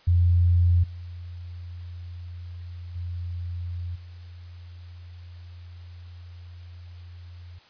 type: tone with level steps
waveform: sine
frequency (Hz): 87.31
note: F2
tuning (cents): 0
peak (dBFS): -16 / -35 / -29 / -40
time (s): 0.07-7.59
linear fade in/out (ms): 10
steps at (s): 0.83 / 2.95 / 3.95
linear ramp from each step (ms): 10
effects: white hiss -55 dBFS RMS until 7.69 s + resampled to 11025 Hz